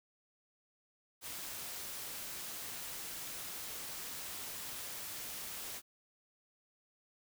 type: noise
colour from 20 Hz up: white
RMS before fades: -44 dBFS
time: 1.21-5.82 s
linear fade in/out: 50 ms
effects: none